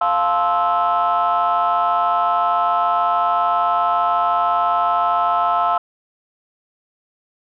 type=chord; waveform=sine; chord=F major seventh; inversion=none; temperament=just; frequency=698.5 / 873.1 / 1047.7 / 1309.6 Hz; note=F5 / A5 / C6 / E6; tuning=0 / -14 / +2 / -12 cents; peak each=-18 / -21 / -20 / -18 dBFS; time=0.01-5.78 s; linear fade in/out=5 ms; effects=tanh soft clip ceiling -9 dBFS